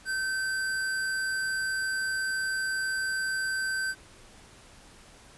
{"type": "tone with sample-and-hold", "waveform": "sine", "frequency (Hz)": 1542, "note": "G6", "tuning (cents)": -29, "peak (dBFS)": -27, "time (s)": [0.05, 3.95], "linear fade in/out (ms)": 50, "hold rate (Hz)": 6300, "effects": ["pink hiss -53 dBFS RMS until 5.37 s", "resampled to 24000 Hz"]}